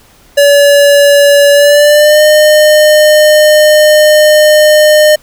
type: tone with pitch glide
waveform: square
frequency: 571 to 608.5 Hz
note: D5 to D#5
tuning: -49 to -39 cents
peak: -3 dBFS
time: 0.37-5.16 s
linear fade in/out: 10 ms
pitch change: +110 cents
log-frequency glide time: 1.52-2.22 s
effects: pink hiss -43 dBFS RMS until 5.22 s